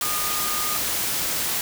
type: tone in noise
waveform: sine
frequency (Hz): 1224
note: D#6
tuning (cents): -29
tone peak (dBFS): -30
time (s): 0.02-0.77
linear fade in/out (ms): 2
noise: white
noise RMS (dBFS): -25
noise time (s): 0.01-1.61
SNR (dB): -8
effects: none